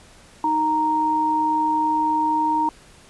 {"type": "tone pair together", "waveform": "sine", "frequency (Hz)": [310.4, 931], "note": ["D#4", "A#5"], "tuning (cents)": [-4, -2], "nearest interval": "octave + perfect fifth", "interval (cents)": 1902, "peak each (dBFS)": [-25, -18], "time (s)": [0.44, 2.69], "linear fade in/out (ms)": 2, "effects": ["pink hiss -49 dBFS RMS until 3.09 s", "resampled to 24000 Hz"]}